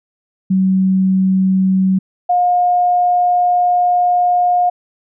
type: tone pair in turn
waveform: sine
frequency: 189.1 / 713.9 Hz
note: F#3 / F5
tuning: +38 / +38 cents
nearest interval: octave + major seventh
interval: 2300 cents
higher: second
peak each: -10 dBFS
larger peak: neither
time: 0.5-1.99 / 2.29-4.7 s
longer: second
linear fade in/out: 10 ms
effects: none